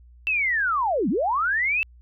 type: linear two-way sweep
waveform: sine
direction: down then up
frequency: 2691 to 170 to 2691 Hz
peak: -20 dBFS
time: 0.27-1.83 s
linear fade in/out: 0 ms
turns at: 1.09 s
effects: added 60 Hz sine -47 dBFS peak until 2.01 s